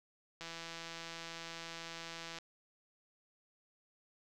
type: click train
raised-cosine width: 0.2 ms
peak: -28 dBFS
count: 329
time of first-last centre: 0.41-2.386 s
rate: 166 Hz
effects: none